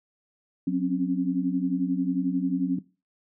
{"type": "tone cluster", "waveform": "sine", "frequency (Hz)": [182.7, 264.1, 275.3], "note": ["F#3", "C4", "C#4"], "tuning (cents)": [-22, 16, -12], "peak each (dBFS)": -27, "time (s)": [0.67, 2.79], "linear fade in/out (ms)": 5, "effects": ["noise-tail reverb RT60 0.3 s tail -19 dB re dry"]}